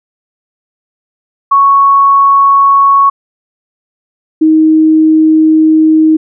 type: tone pair in turn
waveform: sine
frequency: 1109 / 314.7 Hz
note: C#6 / D#4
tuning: 0 / +20 cents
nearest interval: octave + minor seventh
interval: 2180 cents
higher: first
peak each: -3 dBFS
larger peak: neither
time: 1.51-3.1 / 4.41-6.17 s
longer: second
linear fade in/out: 10 ms
effects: none